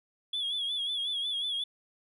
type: tone with vibrato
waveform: sine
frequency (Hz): 3379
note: G#7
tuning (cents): +29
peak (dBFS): -28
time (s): 0.33-1.64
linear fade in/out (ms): 5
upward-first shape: sine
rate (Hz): 5.5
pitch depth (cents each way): 69
effects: tanh soft clip ceiling -27 dBFS